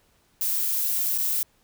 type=noise with dropouts; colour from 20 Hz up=violet; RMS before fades=-25 dBFS; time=0.41-1.43 s; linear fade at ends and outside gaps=2 ms; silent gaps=1.179-1.183 s; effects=pink hiss -64 dBFS RMS until 1.63 s